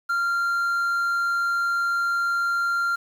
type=tone with quantisation; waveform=triangle; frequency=1387 Hz; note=F6; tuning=12 cents flat; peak=-19 dBFS; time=0.09-2.96 s; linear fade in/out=10 ms; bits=8; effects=none